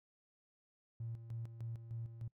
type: tone with tremolo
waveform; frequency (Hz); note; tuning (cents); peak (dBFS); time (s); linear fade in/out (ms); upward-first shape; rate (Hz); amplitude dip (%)
triangle; 115; A#2; -23; -37; 1-2.28; 5; square; 3.3; 70
effects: noise-tail reverb RT60 0.1 s tail -25 dB re dry + tanh soft clip ceiling -37 dBFS